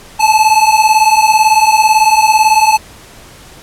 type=beating tone pair; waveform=square; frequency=859 / 877 Hz; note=A5 / A5; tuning=-42 / -6 cents; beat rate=18 Hz; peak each=-10 dBFS; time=0.19-2.78 s; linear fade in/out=20 ms; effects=pink hiss -37 dBFS RMS until 3.62 s + low-pass 12000 Hz 12 dB/octave